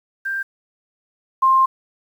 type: tone pair in turn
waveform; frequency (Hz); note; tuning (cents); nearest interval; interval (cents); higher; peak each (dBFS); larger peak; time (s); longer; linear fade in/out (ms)
sine; 1583 / 1056.5; G6 / C6; +17 / +16; perfect fifth; 701; first; -21 / -11; second; 0.25-0.43 / 1.42-1.66; second; 10
effects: 8-bit